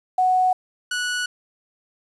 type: tone pair in turn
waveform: sine / sawtooth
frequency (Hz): 740 / 1472.3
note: F#5 / F#6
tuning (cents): 0 / -9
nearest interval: octave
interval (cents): 1191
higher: second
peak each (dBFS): -15 / -19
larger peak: first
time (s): 0.18-0.53 / 0.91-1.26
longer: neither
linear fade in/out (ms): 5
effects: resampled to 22050 Hz + 8-bit